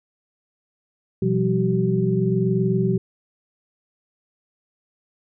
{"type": "tone cluster", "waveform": "sine", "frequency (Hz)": [124.8, 172, 192.8, 381.3], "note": ["B2", "F3", "G3", "G4"], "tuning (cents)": [19, -26, -28, -48], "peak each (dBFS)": -23, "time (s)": [1.22, 2.98], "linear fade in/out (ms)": 5, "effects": []}